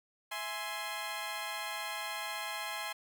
15% pulse chord, E augmented, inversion none, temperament equal with one note detuned, 659.3 / 834 / 1046.5 Hz, E5 / G#5 / B#5, 0 / +7 / 0 cents, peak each -38 / -34 / -34 dBFS, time 0.31-2.93 s, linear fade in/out 10 ms, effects none

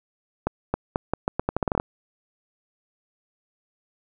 accelerating click train, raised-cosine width 1 ms, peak -8 dBFS, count 14, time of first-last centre 0.47-1.799 s, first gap 270 ms, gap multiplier 0.81, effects none

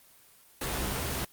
pink noise with comb filter, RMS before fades -32 dBFS, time 0.61-1.25 s, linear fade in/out 5 ms, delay 15 ms, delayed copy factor +0.5, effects white hiss -58 dBFS RMS until 1.32 s + Opus 24 kbps

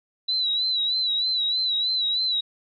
sine tone with vibrato, 3951 Hz, B7, in tune, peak -21 dBFS, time 0.28-2.41 s, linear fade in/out 10 ms, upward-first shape sine, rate 3.2 Hz, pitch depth 63 cents each way, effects none

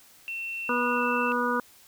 sine tone with pitch glide, 2700 to 2663 Hz, E7 to E7, +41 to +17 cents, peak -31 dBFS, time 0.28-1.32 s, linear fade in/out 0 ms, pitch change -24 cents, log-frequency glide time 0.96-1.03 s
harmonic tone, 243.9 Hz, B3, 21 cents flat, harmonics 1 / 2 / 4 / 5 / 6, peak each -30 / -30 / -30 / -30 / -30 dBFS, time 0.69-1.6 s, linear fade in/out 2 ms
effects white hiss -55 dBFS RMS until 1.87 s

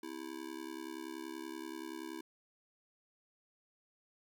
square tone with amplitude modulation, 326.1 Hz, E4, 19 cents flat, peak -39 dBFS, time 0.03-2.21 s, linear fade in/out 5 ms, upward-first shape sine, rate 70.5 Hz, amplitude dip 95%, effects 13-bit

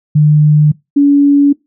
sine tone pair in turn, 150.6 / 284.3 Hz, D3 / C#4, +44 / +44 cents, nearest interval major seventh, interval 1100 cents, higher second, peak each -4 dBFS, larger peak neither, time 0.15-0.72 / 0.96-1.53 s, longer neither, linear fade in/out 10 ms, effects noise-tail reverb RT60 0.2 s tail -22 dB re dry

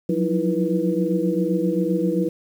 sine tone cluster, 177.5 / 185.1 / 315.2 / 337.7 / 487 Hz, F3 / F#3 / D#4 / E4 / B4, +28 / +1 / +23 / +42 / -24 cents, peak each -25 dBFS, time 0.09-2.29 s, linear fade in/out 5 ms, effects 8-bit

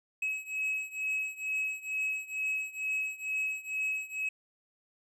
triangle beating tone pair, 2561 / 2563.2 Hz, D#7 / E7, +49 / -49 cents, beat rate 2.2 Hz, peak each -32 / -34 dBFS, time 0.22-4.29 s, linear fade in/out 5 ms, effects none

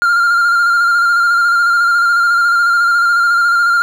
triangle tone with vibrato, 1397 Hz, F6, in tune, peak -7 dBFS, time 0.02-3.82 s, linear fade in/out 0 ms, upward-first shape square, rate 14 Hz, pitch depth 24 cents each way, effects none

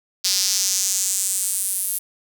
square tone with high-pass filter sweep, 95.7 Hz, G2, 41 cents flat, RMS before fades -22 dBFS, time 0.24-1.99 s, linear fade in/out 10 ms, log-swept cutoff 4900 to 11000 Hz, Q 2.8, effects none

